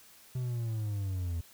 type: linear sweep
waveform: triangle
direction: down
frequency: 128.5 to 81.6 Hz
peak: -29 dBFS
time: 0.35-1.41 s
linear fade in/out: 5 ms
effects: white hiss -57 dBFS RMS until 1.53 s

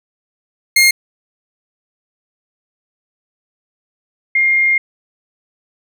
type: tone pair in turn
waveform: sawtooth / sine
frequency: 2131 / 2122 Hz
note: C7 / C7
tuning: +31 / +24 cents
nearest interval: unison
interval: 7 cents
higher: first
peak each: -4 / -10 dBFS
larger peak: first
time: 0.76-0.91 / 4.35-4.78 s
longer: second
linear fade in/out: 5 ms
effects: none

